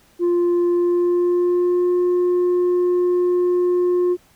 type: tone with pitch glide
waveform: sine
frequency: 349.2 to 356.7 Hz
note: F4 to F4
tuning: 0 to +37 cents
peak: -12 dBFS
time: 0.19-4.17 s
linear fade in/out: 50 ms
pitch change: +37 cents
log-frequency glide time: 0.7-1.92 s
effects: tanh soft clip ceiling -14 dBFS + pink hiss -55 dBFS RMS until 4.35 s